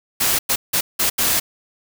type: noise bursts at uneven times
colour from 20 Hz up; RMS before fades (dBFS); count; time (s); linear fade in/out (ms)
white; -18; 5; 0.2-0.39 / 0.49-0.56 / 0.73-0.81 / 0.99-1.1 / 1.18-1.4; 10
effects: none